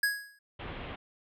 square tone with exponential decay, 1661.2 Hz, G#6, in tune, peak -23 dBFS, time 0.03-0.39 s, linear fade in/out 5 ms, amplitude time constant 77 ms
pink low-pass noise, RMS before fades -41 dBFS, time 0.59-0.96 s, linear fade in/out 10 ms, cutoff 3400 Hz, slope 48 dB/octave
effects none

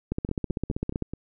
two click trains, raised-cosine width 3 ms, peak -14 / -20 dBFS, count 15 / 5, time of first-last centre 0.12-1.023 / 0.29-1.136 s, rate 15.5 / 4.73 Hz, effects none

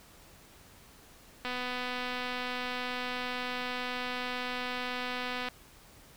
click train, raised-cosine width 0.3 ms, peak -20 dBFS, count 1006, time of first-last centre 1.45-5.486 s, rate 249 Hz, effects pink hiss -56 dBFS RMS until 6.16 s

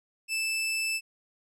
sawtooth tone, 2637 Hz, E7, in tune, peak -24 dBFS, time 0.28-1.01 s, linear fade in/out 50 ms, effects low-pass 12000 Hz 12 dB/octave

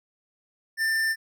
sine tone with tanh clipping, 1787 Hz, A6, 26 cents sharp, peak -24 dBFS, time 0.77-1.16 s, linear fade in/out 50 ms, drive 16 dB, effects none

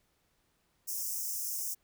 white high-pass noise, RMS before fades -36 dBFS, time 0.87-1.75 s, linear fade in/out 20 ms, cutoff 5200 Hz, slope 96 dB/octave, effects pink hiss -74 dBFS RMS until 1.83 s

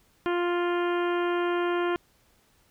harmonic tone, 350 Hz, F4, 4 cents sharp, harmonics 1 / 2 / 3 / 4 / 5 / 6 / 7 / 8 / 9, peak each -25 / -34 / -33 / -35 / -39 / -45 / -43 / -45 / -46 dBFS, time 0.26-1.96 s, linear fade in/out 0 ms, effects pink hiss -64 dBFS RMS until 2.7 s

